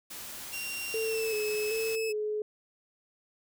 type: noise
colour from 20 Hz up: white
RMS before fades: -42 dBFS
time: 0.1-1.96 s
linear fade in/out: 10 ms
type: tone with pitch glide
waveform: sawtooth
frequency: 2763 to 2593 Hz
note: F7 to E7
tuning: -19 to -29 cents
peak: -32 dBFS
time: 0.52-2.13 s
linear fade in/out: 20 ms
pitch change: -110 cents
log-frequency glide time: 1.02-1.32 s
type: tone with vibrato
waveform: sine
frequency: 434.6 Hz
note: A4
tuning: 21 cents flat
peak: -29 dBFS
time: 0.94-2.42 s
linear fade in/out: 2 ms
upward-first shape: square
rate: 1.3 Hz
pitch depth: 41 cents each way
effects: none